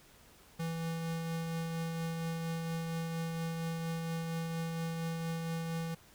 square tone with tremolo, 164.81 Hz, E3, in tune, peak -34 dBFS, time 0.59-5.95 s, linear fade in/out 10 ms, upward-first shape triangle, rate 4.3 Hz, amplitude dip 30%, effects pink hiss -60 dBFS RMS until 6.14 s

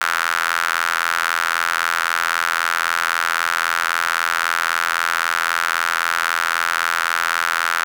sawtooth tone with high-pass filter, 83.8 Hz, E2, 29 cents sharp, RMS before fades -20 dBFS, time 0.01-7.84 s, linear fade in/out 0 ms, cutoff 1400 Hz, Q 4, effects none

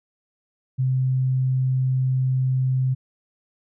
sine tone, 130 Hz, C3, 11 cents flat, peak -18 dBFS, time 0.78-2.95 s, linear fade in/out 20 ms, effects none

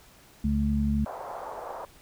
harmonic tone, 71.8 Hz, D2, 39 cents flat, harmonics 1 / 2 / 3, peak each -27 / -32 / -25 dBFS, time 0.44-1.05 s, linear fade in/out 5 ms
pink band-pass noise, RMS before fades -38 dBFS, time 1.06-1.85 s, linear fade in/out 0 ms, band 560 to 1000 Hz, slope 24 dB/octave
effects pink hiss -55 dBFS RMS until 2.01 s

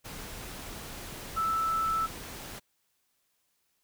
sine tone in noise, 1318.5 Hz, E6, in tune, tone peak -26 dBFS, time 1.36-2.07 s, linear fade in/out 20 ms, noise pink, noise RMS -42 dBFS, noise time 0.04-2.6 s, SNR +13 dB, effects white hiss -75 dBFS RMS until 3.83 s

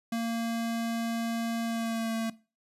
square tone with pitch glide, 230 to 225.5 Hz, A#3 to A3, -23 to +43 cents, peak -29 dBFS, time 0.12-2.3 s, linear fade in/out 5 ms, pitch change -34 cents, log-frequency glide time 1.64-2.14 s, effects noise-tail reverb RT60 0.3 s tail -18 dB re dry + resampled to 32000 Hz

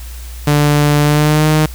sawtooth tone with pitch glide, 147.1 to 154.24 Hz, D3 to D#3, +3 to -15 cents, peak -5 dBFS, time 0.47-1.66 s, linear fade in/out 5 ms, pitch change +82 cents, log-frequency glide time 1.02-1.47 s, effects added 60 Hz sine -26 dBFS peak until 1.74 s + white hiss -37 dBFS RMS until 1.74 s

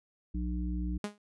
harmonic tone, 60.5 Hz, B1, 35 cents flat, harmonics 1 / 3 / 5, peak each -32 / -37 / -40 dBFS, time 0.34-0.98 s, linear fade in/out 10 ms
sawtooth tone with exponential decay, 206.9 Hz, G#3, 6 cents flat, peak -26 dBFS, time 1.04-1.18 s, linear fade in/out 2 ms, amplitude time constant 30 ms
effects resampled to 24000 Hz

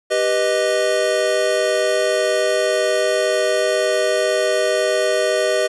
square chord, G augmented, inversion none, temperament equal, 392 / 493.9 / 622.3 Hz, G4 / B4 / D#5, 0 / 0 / 0 cents, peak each -23 / -22 / -19 dBFS, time 0.1-5.68 s, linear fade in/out 20 ms, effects resampled to 24000 Hz

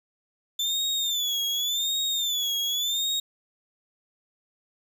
35% pulse tone with vibrato, 3520 Hz, A7, in tune, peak -23 dBFS, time 0.59-3.2 s, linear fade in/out 5 ms, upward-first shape sine, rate 0.88 Hz, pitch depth 110 cents each way, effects 10-bit

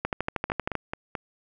two click trains, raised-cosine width 0.5 ms, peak -15 / -11 dBFS, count 4 / 10, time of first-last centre 0.5-1.152 / 0.05-0.753 s, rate 4.6 / 12.8 Hz, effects none

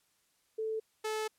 sine / sawtooth tone pair in turn, 440 / 433.7 Hz, A4 / A4, 0 / -25 cents, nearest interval unison, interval 25 cents, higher first, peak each -32 / -29 dBFS, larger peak second, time 0.58-0.8 / 1.04-1.28 s, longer second, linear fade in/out 10 ms, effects white hiss -73 dBFS RMS until 1.38 s + low-pass 12000 Hz 12 dB/octave

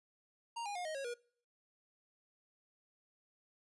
square tone with pitch steps, 932.3 / 816.3 / 714.8 / 625.8 / 548 / 479.8 Hz, A#5 / G#5 / F5 / D#5 / C#5 / A#4, 0 / -30 / +40 / +10 / -20 / +50 cents, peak -40 dBFS, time 0.56-1.142 s, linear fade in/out 10 ms, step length 97 ms, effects noise-tail reverb RT60 0.5 s tail -23 dB re dry + resampled to 24000 Hz

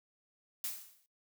blue noise with exponential decay, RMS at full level -35 dBFS, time 0.64-1.06 s, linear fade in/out 1 ms, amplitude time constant 90 ms, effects noise-tail reverb RT60 0.1 s tail -17 dB re dry

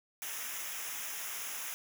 white noise with comb filter, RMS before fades -40 dBFS, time 0.22-1.74 s, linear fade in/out 0 ms, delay 0.23 ms, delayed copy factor -0.75, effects none

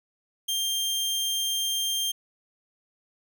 sawtooth tone, 3184 Hz, G7, 26 cents sharp, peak -22 dBFS, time 0.48-2.12 s, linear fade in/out 10 ms, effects none

